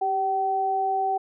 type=tone pair together; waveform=sine; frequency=392 / 766.1 Hz; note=G4 / G5; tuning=0 / -40 cents; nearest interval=octave; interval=1160 cents; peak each=-30 / -22 dBFS; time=0.01-1.18 s; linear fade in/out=10 ms; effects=none